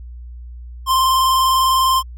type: tone with vibrato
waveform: square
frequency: 1046.5 Hz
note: C6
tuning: in tune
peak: -13 dBFS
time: 0.86-2.03 s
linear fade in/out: 50 ms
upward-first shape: sine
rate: 20 Hz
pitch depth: 33 cents each way
effects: added 60 Hz sine -31 dBFS peak until 2.17 s